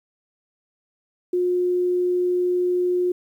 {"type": "tone", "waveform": "sine", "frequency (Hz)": 358.7, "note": "F4", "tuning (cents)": 46, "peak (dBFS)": -18, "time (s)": [1.33, 3.12], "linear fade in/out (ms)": 5, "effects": ["9-bit"]}